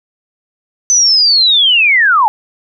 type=linear sweep; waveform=sine; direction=down; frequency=6110 to 810 Hz; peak=-6 dBFS; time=0.9-2.28 s; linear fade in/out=0 ms; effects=none